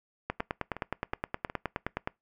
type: two click trains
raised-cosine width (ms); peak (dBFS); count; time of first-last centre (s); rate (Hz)
0.5; -23 / -15; 5 / 18; 0.4-1.865 / 0.3-2.075; 2.73 / 9.58
effects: noise-tail reverb RT60 0.2 s tail -24 dB re dry